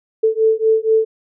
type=beating tone pair; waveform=sine; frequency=440 / 444.2 Hz; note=A4 / A4; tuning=0 / +16 cents; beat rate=4.2 Hz; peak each=-15 dBFS; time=0.23-1.05 s; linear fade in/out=10 ms; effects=none